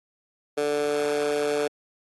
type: tone with high-pass filter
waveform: 15% pulse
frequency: 146.83 Hz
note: D3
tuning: in tune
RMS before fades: -25 dBFS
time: 0.57-1.68 s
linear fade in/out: 10 ms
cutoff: 450 Hz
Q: 2.6
effects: AAC 32 kbps